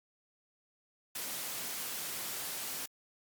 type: high-pass noise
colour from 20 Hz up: white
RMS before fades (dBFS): -39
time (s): 1.15-2.86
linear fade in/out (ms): 5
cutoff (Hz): 120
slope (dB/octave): 12
effects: Opus 48 kbps